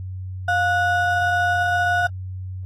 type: ring-modulated tone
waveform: triangle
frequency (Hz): 1088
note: C#6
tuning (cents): -33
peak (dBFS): -12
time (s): 0.48-2.07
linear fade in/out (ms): 5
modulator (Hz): 381
effects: added 93 Hz sine -28 dBFS peak until 2.65 s + AAC 48 kbps